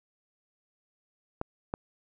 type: clicks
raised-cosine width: 1 ms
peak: -17 dBFS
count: 2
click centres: 1.414 / 1.739 s
effects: none